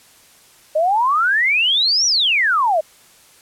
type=exponential two-way sweep; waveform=sine; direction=up then down; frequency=596 to 5920 to 596 Hz; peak=-13 dBFS; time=0.75-2.81 s; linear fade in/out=10 ms; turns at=2.06 s; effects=white hiss -49 dBFS RMS until 3.41 s + low-pass 12000 Hz 12 dB/octave